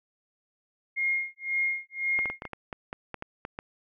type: tone with tremolo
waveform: sine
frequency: 2138 Hz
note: C7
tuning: 37 cents sharp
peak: -23 dBFS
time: 0.96-2.48 s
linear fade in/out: 20 ms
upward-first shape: sine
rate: 1.9 Hz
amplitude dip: 100%
type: clicks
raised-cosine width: 0.5 ms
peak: -20 dBFS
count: 12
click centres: 2.19 / 2.257 / 2.3 / 2.421 / 2.453 / 2.533 / 2.728 / 2.929 / 3.143 / 3.224 / 3.451 / 3.589 s
effects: none